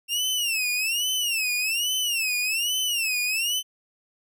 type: tone with vibrato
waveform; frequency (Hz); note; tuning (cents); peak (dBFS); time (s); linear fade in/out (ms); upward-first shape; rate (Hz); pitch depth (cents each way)
sawtooth; 2729; F7; -41; -20; 0.08-3.63; 50; sine; 1.2; 190
effects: none